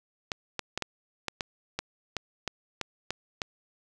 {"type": "clicks", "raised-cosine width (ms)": 0.2, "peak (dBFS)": -13, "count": 12, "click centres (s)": [0.318, 0.593, 0.776, 0.823, 1.283, 1.408, 1.79, 2.167, 2.477, 2.813, 3.106, 3.418], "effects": []}